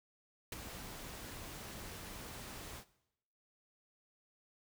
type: noise with ADSR envelope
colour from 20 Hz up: pink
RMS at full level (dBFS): -39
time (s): 0.52-2.85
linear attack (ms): 4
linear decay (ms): 19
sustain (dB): -9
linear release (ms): 73
effects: noise-tail reverb RT60 0.8 s tail -18 dB re dry